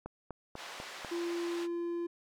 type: click train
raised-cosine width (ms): 1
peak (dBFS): -27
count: 5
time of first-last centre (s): 0.06-1.048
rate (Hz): 4.05
type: band-pass noise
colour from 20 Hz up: pink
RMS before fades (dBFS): -46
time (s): 0.55-1.68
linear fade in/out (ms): 50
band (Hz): 720 to 5400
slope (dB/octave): 12
type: tone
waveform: triangle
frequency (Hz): 343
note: F4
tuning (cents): -31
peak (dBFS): -31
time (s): 1.11-2.07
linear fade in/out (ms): 10
effects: none